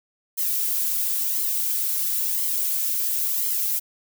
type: noise with flanger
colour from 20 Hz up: violet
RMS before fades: -24 dBFS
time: 0.37-3.8 s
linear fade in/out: 20 ms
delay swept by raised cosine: 0.95 to 3.25 ms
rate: 0.97 Hz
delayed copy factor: +0.55
effects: none